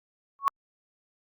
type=tone with exponential growth; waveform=sine; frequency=1108.7 Hz; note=C#6; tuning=in tune; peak=-14 dBFS; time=0.39-0.48 s; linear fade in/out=0 ms; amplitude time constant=18 ms; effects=Opus 48 kbps